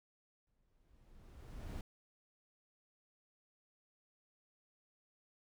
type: noise with exponential growth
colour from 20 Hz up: brown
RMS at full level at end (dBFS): -41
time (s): 0.47-1.81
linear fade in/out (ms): 2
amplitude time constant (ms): 290
effects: none